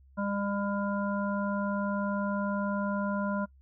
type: harmonic tone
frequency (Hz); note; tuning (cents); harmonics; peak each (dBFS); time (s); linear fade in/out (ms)
201.2; G3; +45; 1 / 3 / 5 / 7; -30 / -35 / -37 / -38; 0.17-3.46; 20
effects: noise-tail reverb RT60 0.1 s tail -23 dB re dry + added 67 Hz sine -55 dBFS peak until 3.61 s